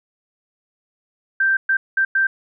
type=tone bursts at uneven times; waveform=sine; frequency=1568 Hz; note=G6; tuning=in tune; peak=-14 dBFS; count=4; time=1.4-1.57 / 1.69-1.77 / 1.97-2.05 / 2.15-2.27 s; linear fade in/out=5 ms; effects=none